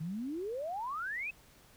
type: exponential sweep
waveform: sine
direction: up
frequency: 150 to 2637 Hz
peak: -35 dBFS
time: 0-1.31 s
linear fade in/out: 10 ms
effects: pink hiss -61 dBFS RMS until 1.76 s